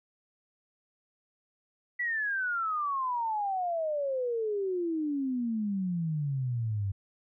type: exponential sweep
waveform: sine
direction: down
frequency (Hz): 1975.5 to 95.8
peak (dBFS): -28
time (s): 1.99-6.92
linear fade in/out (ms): 10
effects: none